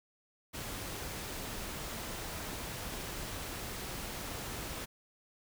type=noise; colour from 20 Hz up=pink; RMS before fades=-41 dBFS; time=0.53-4.86 s; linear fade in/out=20 ms; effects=none